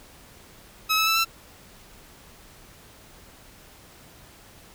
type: tone with pitch steps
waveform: 15% pulse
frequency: 1285 / 1302.9 / 1321.1 / 1339.6 Hz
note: E6 / E6 / E6 / E6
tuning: -45 / -21 / +3 / +27 cents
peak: -13 dBFS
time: 0.89-1.25 s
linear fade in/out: 20 ms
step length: 90 ms
effects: pink hiss -50 dBFS RMS until 4.74 s